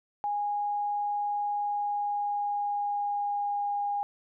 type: tone with pitch glide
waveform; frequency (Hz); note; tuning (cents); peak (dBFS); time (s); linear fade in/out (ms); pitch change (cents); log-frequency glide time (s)
sine; 823 to 815; G#5 to G#5; -16 to -33; -27; 0.24-4.03; 0; -17; 1.54-3.85
effects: none